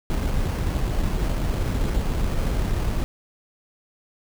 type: noise with sample-and-hold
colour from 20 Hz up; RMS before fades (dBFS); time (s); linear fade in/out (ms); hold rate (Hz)
brown; -23; 0.1-3.04; 0; 3675
effects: none